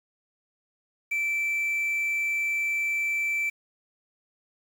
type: tone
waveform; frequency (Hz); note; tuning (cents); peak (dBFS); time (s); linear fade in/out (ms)
triangle; 2330; D7; -14; -22; 1.11-3.5; 10
effects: tanh soft clip ceiling -19 dBFS + 8-bit